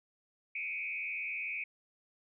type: tone with frequency modulation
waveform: sine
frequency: 2381 Hz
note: D7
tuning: 23 cents sharp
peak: -35 dBFS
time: 0.55-1.64 s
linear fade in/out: 5 ms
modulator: 84.3 Hz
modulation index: 2.2
effects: none